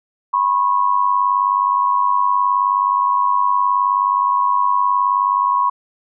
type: tone pair together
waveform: sine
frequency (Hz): 987.8 / 1087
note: B5 / C#6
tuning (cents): 0 / -34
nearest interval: major second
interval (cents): 166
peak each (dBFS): -16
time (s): 0.33-5.7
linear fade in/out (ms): 10
effects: none